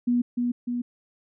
sine tone with echo, 242.7 Hz, B3, 30 cents flat, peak -19 dBFS, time 0.07-0.22 s, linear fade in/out 10 ms, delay 300 ms, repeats 2, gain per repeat -3 dB, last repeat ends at 0.82 s, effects none

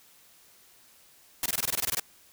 white noise bursts, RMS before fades -28 dBFS, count 12, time 1.43-1.998 s, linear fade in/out 2 ms, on 29 ms, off 20 ms, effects white hiss -58 dBFS RMS until 2.32 s

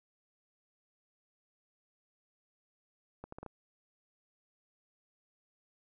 accelerating click train, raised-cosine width 1 ms, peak -30 dBFS, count 5, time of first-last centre 3.24-3.463 s, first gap 84 ms, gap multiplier 0.73, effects none

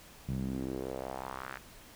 sawtooth tone with band-pass filter sweep, 65.41 Hz, C2, in tune, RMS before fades -38 dBFS, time 0.28-1.58 s, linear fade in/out 10 ms, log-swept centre 150 to 1700 Hz, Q 2.5, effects pink hiss -54 dBFS RMS until 1.95 s

